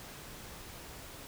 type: silence
effects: pink hiss -48 dBFS RMS until 1.27 s